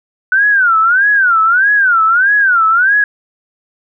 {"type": "tone with vibrato", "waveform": "sine", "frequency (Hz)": 1480, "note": "F#6", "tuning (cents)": 0, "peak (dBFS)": -7, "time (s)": [0.32, 3.04], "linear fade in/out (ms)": 2, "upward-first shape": "sine", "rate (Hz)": 1.6, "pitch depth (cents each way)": 220, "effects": []}